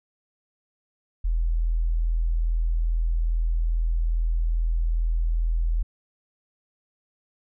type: tone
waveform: sine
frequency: 41.2 Hz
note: E1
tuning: in tune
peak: -20 dBFS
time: 1.24-5.83 s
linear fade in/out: 10 ms
effects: none